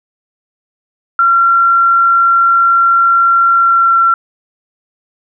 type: tone with pitch glide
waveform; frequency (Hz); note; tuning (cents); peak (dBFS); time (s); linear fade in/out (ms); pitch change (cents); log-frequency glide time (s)
sine; 1369 to 1358; F6 to F6; -35 to -49; -6; 1.19-4.14; 2; -14; 3.54-4
effects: none